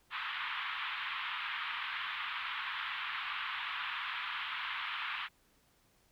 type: band-pass noise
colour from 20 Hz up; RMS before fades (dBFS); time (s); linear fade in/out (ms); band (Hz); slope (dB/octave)
pink; -39; 0.1-5.29; 50; 1000 to 3500; 48
effects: pink hiss -70 dBFS RMS until 6.11 s